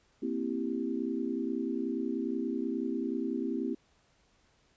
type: chord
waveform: sine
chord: C dominant seventh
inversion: third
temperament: equal with one note detuned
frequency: 233.1 / 263.4 / 329.6 / 392 Hz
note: Bb3 / C4 / E4 / G4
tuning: 0 / +12 / 0 / 0 cents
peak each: -36 / -34 / -36 / -38 dBFS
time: 0.22-3.75 s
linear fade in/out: 10 ms
effects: pink hiss -68 dBFS RMS until 4.76 s + resampled to 16000 Hz